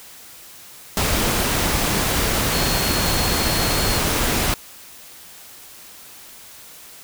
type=tone in noise; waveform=sine; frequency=4304 Hz; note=C8; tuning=48 cents sharp; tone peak=-27 dBFS; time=2.53-3.98 s; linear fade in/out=0 ms; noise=pink; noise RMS=-20 dBFS; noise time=0.97-4.54 s; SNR=-10 dB; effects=white hiss -42 dBFS RMS until 7.03 s